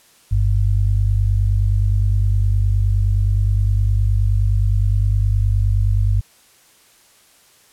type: tone pair together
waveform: sine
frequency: 49.75 / 99.4 Hz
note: G1 / G2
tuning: +26 / +25 cents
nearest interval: octave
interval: 1199 cents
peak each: -16 dBFS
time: 0.31-6.21 s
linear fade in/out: 10 ms
effects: white hiss -52 dBFS RMS until 7.72 s + low-pass 12000 Hz 12 dB/octave